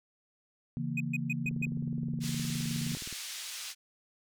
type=chord; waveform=sine; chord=A# diminished; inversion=first; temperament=equal; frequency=138.59 / 164.81 / 233.1 Hz; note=C#3 / E3 / A#3; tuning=0 / 0 / 0 cents; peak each=-36 dBFS; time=0.77-2.95 s; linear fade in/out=0 ms
type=tone bursts; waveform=triangle; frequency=2499 Hz; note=D#7; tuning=7 cents sharp; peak=-29 dBFS; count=5; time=0.97-1.655 s; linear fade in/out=5 ms; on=33 ms; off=130 ms
type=click train; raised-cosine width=3 ms; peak=-33 dBFS; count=33; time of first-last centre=1.46-3.127 s; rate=19.2 Hz
type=band-pass noise; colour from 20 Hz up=pink; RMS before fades=-41 dBFS; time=2.2-3.75 s; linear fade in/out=50 ms; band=3000 to 9100 Hz; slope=12 dB/octave
effects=none